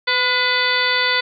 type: harmonic tone with a mistuned harmonic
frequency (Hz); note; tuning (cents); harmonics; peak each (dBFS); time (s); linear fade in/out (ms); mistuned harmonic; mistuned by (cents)
502; B4; +28; 1 / 2 / 3 / 4 / 5 / 6 / 7 / 8 / 9; -27 / -25 / -22 / -20 / -28 / -32 / -23 / -29 / -24; 0.07-1.21; 10; 3; -58
effects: none